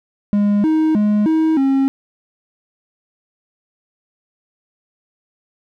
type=tone with pitch steps; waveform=triangle; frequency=204.9 / 314.4 / 209.1 / 318.1 / 270.4 Hz; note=G#3 / D#4 / G#3 / D#4 / C#4; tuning=-23 / +18 / +12 / +38 / -43 cents; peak=-10 dBFS; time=0.33-1.88 s; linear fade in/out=0 ms; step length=310 ms; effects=none